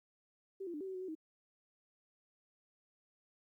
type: tone with pitch steps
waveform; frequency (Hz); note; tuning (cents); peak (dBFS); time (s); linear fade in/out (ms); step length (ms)
sine; 386.9 / 344.1 / 297.1 / 383.7 / 378.5 / 368.9 / 374.8 / 315.7; G4 / F4 / D4 / G4 / F#4 / F#4 / F#4 / D#4; -23 / -26 / +20 / -37 / +39 / -5 / +22 / +25; -40; 0.6-1.152; 10; 69
effects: 13-bit